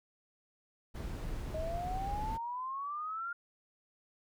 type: noise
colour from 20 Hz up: brown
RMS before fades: -39 dBFS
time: 0.94-2.38 s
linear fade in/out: 20 ms
type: exponential sweep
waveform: sine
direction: up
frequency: 622.3 to 1416 Hz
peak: -36 dBFS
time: 1.54-3.33 s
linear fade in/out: 5 ms
effects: none